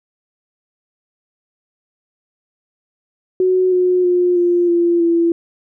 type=tone with pitch steps; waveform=sine; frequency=370 / 363.2 / 356.6 / 350 / 343.6 / 337.3 Hz; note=F#4 / F#4 / F4 / F4 / F4 / E4; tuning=0 / -32 / +36 / +4 / -28 / +40 cents; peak=-11 dBFS; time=3.4-5.32 s; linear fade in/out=2 ms; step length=320 ms; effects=none